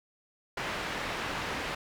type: low-pass noise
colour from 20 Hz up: white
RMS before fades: -35 dBFS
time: 0.57-1.75 s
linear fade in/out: 5 ms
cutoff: 2200 Hz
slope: 12 dB/octave
effects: none